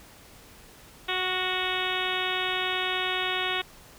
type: harmonic tone with a mistuned harmonic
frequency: 370 Hz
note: F#4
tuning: in tune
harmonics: 1 / 2 / 3 / 4 / 5 / 6 / 7 / 8 / 9 / 10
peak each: -35 / -35 / -35 / -35 / -35 / -35 / -35 / -35 / -35 / -35 dBFS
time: 1.08-3.62 s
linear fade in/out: 10 ms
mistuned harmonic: 4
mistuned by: -19 cents
effects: pink hiss -51 dBFS RMS until 3.98 s